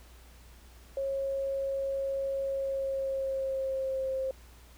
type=tone with pitch glide; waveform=sine; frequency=545 to 528.9 Hz; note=C#5 to C5; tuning=-29 to +19 cents; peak=-29 dBFS; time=0.97-4.31 s; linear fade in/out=2 ms; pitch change=-52 cents; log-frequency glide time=2.46-4.13 s; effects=added 60 Hz sine -52 dBFS peak until 4.77 s + pink hiss -58 dBFS RMS until 4.77 s